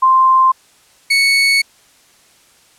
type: tone pair in turn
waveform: sine / 30% pulse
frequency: 1046.5 / 2217 Hz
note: C6 / C#7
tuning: 0 / 0 cents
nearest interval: octave + minor second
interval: 1300 cents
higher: second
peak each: -7 dBFS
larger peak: neither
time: 0.02-0.52 / 1.1-1.62 s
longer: second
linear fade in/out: 10 ms
effects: white hiss -50 dBFS RMS until 2.78 s + low-pass 10000 Hz 12 dB/octave